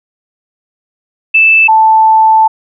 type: tone pair in turn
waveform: sine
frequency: 2637 / 880 Hz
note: E7 / A5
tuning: 0 / 0 cents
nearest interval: octave + perfect fifth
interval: 1900 cents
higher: first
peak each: -3 dBFS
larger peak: neither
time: 1.34-1.68 / 1.68-2.48 s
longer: second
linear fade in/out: 10 ms
effects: none